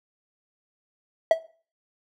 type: tone with exponential decay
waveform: triangle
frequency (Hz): 652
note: E5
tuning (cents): -19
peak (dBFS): -8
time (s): 1.31-1.39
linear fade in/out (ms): 2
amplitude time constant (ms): 17
effects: noise-tail reverb RT60 0.4 s tail -17 dB re dry